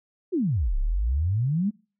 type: exponential two-way sweep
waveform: sine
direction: down then up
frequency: 404.8 to 31.4 to 220.1 Hz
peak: -21 dBFS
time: 0.32-1.71 s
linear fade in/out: 20 ms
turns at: 0.77 s
effects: noise-tail reverb RT60 0.4 s tail -26 dB re dry